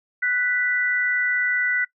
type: tone pair together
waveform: sine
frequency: 1484.2 / 1975.5 Hz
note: F#6 / B6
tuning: +5 / 0 cents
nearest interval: perfect fourth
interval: 495 cents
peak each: -22 dBFS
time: 0.22-1.85 s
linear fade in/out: 10 ms
effects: noise-tail reverb RT60 0.1 s tail -21 dB re dry